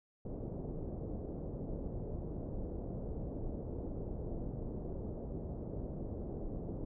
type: low-pass noise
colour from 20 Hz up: pink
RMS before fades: -41 dBFS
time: 0.25-6.85 s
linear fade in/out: 5 ms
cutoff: 560 Hz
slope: 24 dB/octave
effects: none